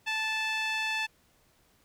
sawtooth tone with band-pass filter, 876 Hz, A5, 8 cents flat, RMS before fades -31 dBFS, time 0.06-1.07 s, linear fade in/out 20 ms, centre 2600 Hz, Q 1.9, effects pink hiss -66 dBFS RMS until 1.84 s

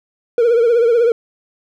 triangle tone with vibrato, 468.7 Hz, A#4, 9 cents sharp, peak -7 dBFS, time 0.38-1.12 s, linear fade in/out 2 ms, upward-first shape triangle, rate 16 Hz, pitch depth 87 cents each way, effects tanh soft clip ceiling -4 dBFS

